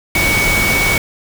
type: tone in noise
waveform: sine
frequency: 2240 Hz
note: C#7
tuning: 18 cents sharp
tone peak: -14 dBFS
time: 0.15-0.98 s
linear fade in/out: 2 ms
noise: pink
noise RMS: -17 dBFS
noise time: 0.15-0.98 s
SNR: 0 dB
effects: none